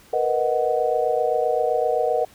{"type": "chord", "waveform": "sine", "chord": "B major seventh", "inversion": "third", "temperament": "equal", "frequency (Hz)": [466.2, 493.9, 622.3, 740], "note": ["A#4", "B4", "D#5", "F#5"], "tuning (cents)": [0, 0, 0, 0], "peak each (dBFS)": -24, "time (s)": [0.13, 2.25], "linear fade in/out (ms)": 5, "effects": ["pink hiss -51 dBFS RMS until 2.34 s"]}